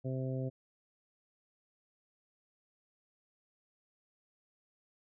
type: harmonic tone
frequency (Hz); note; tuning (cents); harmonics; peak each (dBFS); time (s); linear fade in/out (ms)
130.81; C3; 0; 1 / 2 / 3 / 4 / 5; -35 / -41 / -44 / -43 / -48; 0.04-0.5; 20
effects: none